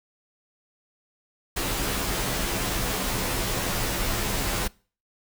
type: noise with comb filter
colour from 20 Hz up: pink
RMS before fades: -27 dBFS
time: 1.56-4.68 s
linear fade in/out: 10 ms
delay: 13 ms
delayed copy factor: -1
effects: noise-tail reverb RT60 0.4 s tail -24 dB re dry